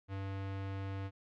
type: tone with low-pass filter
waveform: square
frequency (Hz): 97.4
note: G2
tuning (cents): -11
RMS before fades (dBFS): -40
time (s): 0.08-1.11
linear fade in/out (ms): 50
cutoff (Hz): 2700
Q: 0.9
effects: none